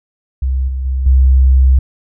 sine tone with level steps, 65.4 Hz, C2, in tune, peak -12 / -16 / -13 / -5 dBFS, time 0.42-1.79 s, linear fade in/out 5 ms, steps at 0.68 / 0.85 / 1.06 s, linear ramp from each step 5 ms, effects none

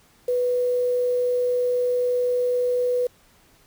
sine tone with quantisation, 493.9 Hz, B4, in tune, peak -19 dBFS, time 0.28-3.07 s, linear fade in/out 5 ms, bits 7, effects pink hiss -57 dBFS RMS until 3.66 s

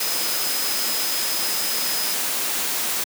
sine tone in noise, 5070 Hz, D#8, 32 cents sharp, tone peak -28 dBFS, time 0.01-2.14 s, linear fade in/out 5 ms, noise white, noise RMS -24 dBFS, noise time 0-3.04 s, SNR -7 dB, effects high-pass 200 Hz 12 dB/octave

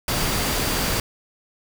sine tone in noise, 4699 Hz, D8, in tune, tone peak -34 dBFS, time 0.08-1 s, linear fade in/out 2 ms, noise pink, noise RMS -23 dBFS, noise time 0.08-1 s, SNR -14 dB, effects none

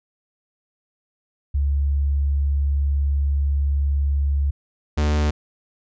sine / 45% pulse tone pair in turn, 70.5 / 74.69 Hz, C#2 / D2, +30 / +30 cents, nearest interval minor second, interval 100 cents, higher second, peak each -17 dBFS, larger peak neither, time 1.54-4.51 / 4.97-5.31 s, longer first, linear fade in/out 10 ms, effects resampled to 16000 Hz

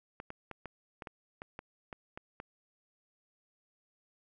clicks, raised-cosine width 0.5 ms, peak -27 dBFS, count 11, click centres 0.201 / 0.304 / 0.513 / 0.657 / 1.022 / 1.072 / 1.419 / 1.591 / 1.928 / 2.175 / 2.401 s, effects none

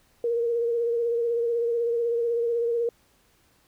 sine tone with vibrato, 468.6 Hz, A#4, 9 cents sharp, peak -22 dBFS, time 0.24-2.89 s, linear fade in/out 2 ms, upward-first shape sine, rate 16 Hz, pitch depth 30 cents each way, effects pink hiss -63 dBFS RMS until 3.67 s

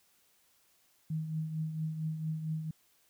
sine tone with tremolo, 157.7 Hz, D#3, 24 cents sharp, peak -30 dBFS, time 1.1-2.71 s, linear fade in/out 5 ms, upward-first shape triangle, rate 4.4 Hz, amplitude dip 60%, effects white hiss -69 dBFS RMS until 3.09 s

